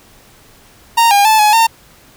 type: tone with pitch steps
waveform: 45% pulse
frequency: 926 / 808 / 873 / 844 / 910 Hz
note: A#5 / G#5 / A5 / G#5 / A#5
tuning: -12 / -48 / -14 / +28 / -42 cents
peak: -7 dBFS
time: 0.97-1.67 s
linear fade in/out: 10 ms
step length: 140 ms
effects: pink hiss -45 dBFS RMS until 2.16 s